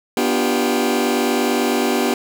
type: chord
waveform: sawtooth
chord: G dominant seventh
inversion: first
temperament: just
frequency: 245 / 294 / 352.8 / 392 Hz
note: B3 / D4 / F4 / G4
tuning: -14 / +2 / +18 / 0 cents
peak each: -16 / -19 / -20 / -17 dBFS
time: 0.17-2.14 s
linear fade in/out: 2 ms
effects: none